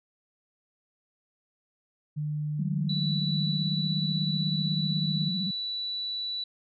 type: tone with pitch glide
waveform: sine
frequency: 150 to 153.42 Hz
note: D3 to D#3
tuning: +37 to -24 cents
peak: -28 dBFS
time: 2.16-5.3 s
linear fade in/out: 20 ms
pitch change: +39 cents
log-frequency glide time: 3.25-3.81 s
type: tone with vibrato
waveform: sine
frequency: 185 Hz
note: F#3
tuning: in tune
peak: -29 dBFS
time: 2.59-5.51 s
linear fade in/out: 5 ms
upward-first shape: square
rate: 16 Hz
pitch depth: 130 cents each way
type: tone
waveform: sine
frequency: 3951 Hz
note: B7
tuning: in tune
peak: -30 dBFS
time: 2.89-6.44 s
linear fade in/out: 5 ms
effects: none